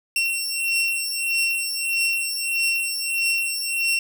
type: beating tone pair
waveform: sawtooth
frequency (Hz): 2724 / 2725.6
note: F7 / F7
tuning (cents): -44 / -43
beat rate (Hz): 1.6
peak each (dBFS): -21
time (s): 0.16-3.99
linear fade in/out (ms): 2
effects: none